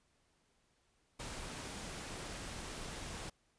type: noise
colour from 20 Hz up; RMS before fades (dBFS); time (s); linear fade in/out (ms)
pink; -45; 1.19-3.3; 10
effects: pink hiss -75 dBFS RMS until 3.58 s + resampled to 22050 Hz